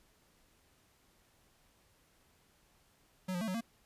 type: tone with pitch steps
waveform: square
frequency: 185.5 / 176.7 / 222.3 / 185 / 230 Hz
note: F#3 / F3 / A3 / F#3 / A#3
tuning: +5 / +21 / +18 / 0 / -23 cents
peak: -35 dBFS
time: 3.28-3.61 s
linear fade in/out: 10 ms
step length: 66 ms
effects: pink hiss -69 dBFS RMS until 3.85 s + resampled to 32000 Hz